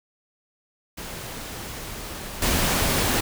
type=noise with level steps; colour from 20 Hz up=pink; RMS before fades=-35 / -22 dBFS; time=0.97-3.21 s; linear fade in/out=10 ms; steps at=2.42 s; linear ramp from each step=2 ms; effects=none